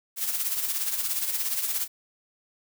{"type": "noise with tremolo", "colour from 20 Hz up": "blue", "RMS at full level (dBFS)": -26, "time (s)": [0.16, 1.88], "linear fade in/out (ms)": 50, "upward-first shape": "sine", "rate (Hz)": 17, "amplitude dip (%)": 55, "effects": []}